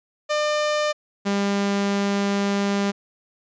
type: tone pair in turn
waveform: sawtooth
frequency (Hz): 600 / 200.2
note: D5 / G3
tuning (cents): +37 / +37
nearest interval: octave + perfect fifth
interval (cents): 1900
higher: first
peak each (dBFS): -16 / -16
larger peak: neither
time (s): 0.29-0.93 / 1.25-2.92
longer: second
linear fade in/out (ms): 20
effects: resampled to 16000 Hz